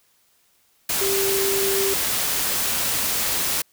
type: tone in noise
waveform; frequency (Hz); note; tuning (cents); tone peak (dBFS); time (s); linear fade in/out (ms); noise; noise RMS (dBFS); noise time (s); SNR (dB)
sine; 392; G4; 0; -22; 1.01-1.94; 5; white; -23; 0.89-3.62; -2
effects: white hiss -62 dBFS RMS until 3.72 s